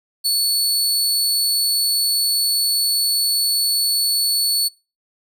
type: tone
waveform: sawtooth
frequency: 4435 Hz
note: C#8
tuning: in tune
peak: -13 dBFS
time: 0.24-4.69 s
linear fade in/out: 20 ms
effects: noise-tail reverb RT60 0.3 s tail -24 dB re dry